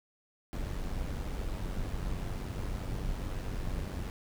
brown noise with amplitude modulation, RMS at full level -33 dBFS, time 0.53-4.1 s, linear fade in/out 0 ms, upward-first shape sine, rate 94.2 Hz, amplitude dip 50%, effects none

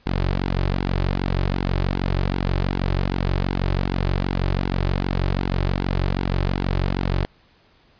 sawtooth tone with flanger, 46.25 Hz, F#1, in tune, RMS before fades -22 dBFS, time 0.06-7.25 s, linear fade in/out 0 ms, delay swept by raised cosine 1.6 to 4.3 ms, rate 2.6 Hz, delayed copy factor -0.65, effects pink hiss -57 dBFS RMS until 7.99 s + resampled to 11025 Hz

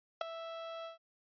30% pulse tone with ADSR envelope, 659.3 Hz, E5, in tune, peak -25 dBFS, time 0.21-0.98 s, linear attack 3 ms, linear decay 8 ms, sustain -14 dB, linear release 130 ms, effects resampled to 11025 Hz

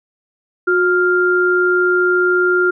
sine tone pair together, 362 / 1396.9 Hz, F#4 / F6, -38 / 0 cents, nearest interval octave + major seventh, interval 2338 cents, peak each -14 dBFS, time 0.67-2.71 s, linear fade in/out 10 ms, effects none

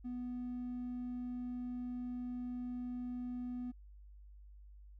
triangle tone, 246.9 Hz, B3, in tune, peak -36 dBFS, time 0.04-3.72 s, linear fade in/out 20 ms, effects tanh soft clip ceiling -34 dBFS + added 50 Hz sine -53 dBFS peak until 4.99 s

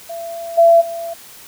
sine tone with level steps, 673 Hz, E5, 36 cents sharp, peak -25 / -6 / -23 dBFS, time 0.09-1.14 s, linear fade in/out 10 ms, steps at 0.57 / 0.8 s, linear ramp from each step 20 ms, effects white hiss -40 dBFS RMS until 1.47 s

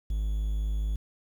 triangle tone with quantisation, 52.3 Hz, G#1, 13 cents sharp, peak -24 dBFS, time 0.1-0.96 s, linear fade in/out 5 ms, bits 9, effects none

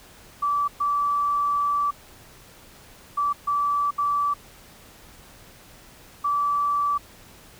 sine tone bursts at uneven times, 1157 Hz, D6, 26 cents flat, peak -20 dBFS, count 6, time 0.42-0.68 / 0.8-1.91 / 3.17-3.33 / 3.47-3.91 / 3.98-4.34 / 6.24-6.98 s, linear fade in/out 10 ms, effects pink hiss -49 dBFS RMS until 7.59 s

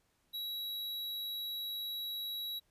square tone, 3883 Hz, B7, 30 cents flat, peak -38 dBFS, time 0.33-2.6 s, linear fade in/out 20 ms, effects pink hiss -75 dBFS RMS until 2.7 s + resampled to 32000 Hz

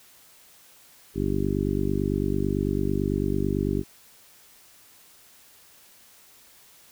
harmonic tone, 49 Hz, G1, in tune, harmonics 1 / 2 / 3 / 4 / 5 / 6 / 7 / 8, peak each -31 / -31 / -31 / -31 / -31 / -31 / -31 / -31 dBFS, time 1.14-3.84 s, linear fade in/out 50 ms, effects white hiss -54 dBFS RMS until 6.91 s

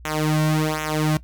sawtooth tone with flanger, 154.5 Hz, D#3, 12 cents flat, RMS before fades -21 dBFS, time 0.05-1.17 s, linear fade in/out 2 ms, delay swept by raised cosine 0.21 to 2.41 ms, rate 1.3 Hz, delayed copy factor -0.9, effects noise-tail reverb RT60 0.1 s tail -18 dB re dry + added 60 Hz sine -40 dBFS peak until 1.23 s

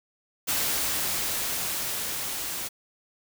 white noise with level ramp, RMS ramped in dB -26 to -33 dBFS, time 0.47-2.69 s, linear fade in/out 20 ms, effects none

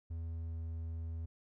triangle tone with pitch glide, 82.41 to 81.84 Hz, E2 to E2, 0 to -12 cents, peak -36 dBFS, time 0.1-1.26 s, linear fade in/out 10 ms, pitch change -12 cents, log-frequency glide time 0.24-0.68 s, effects none

